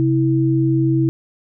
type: tone pair together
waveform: sine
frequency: 133.1 / 325.8 Hz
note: C3 / E4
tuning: +30 / -20 cents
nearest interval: octave + minor third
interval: 1550 cents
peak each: -16 dBFS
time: 0-1.09 s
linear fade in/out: 0 ms
effects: none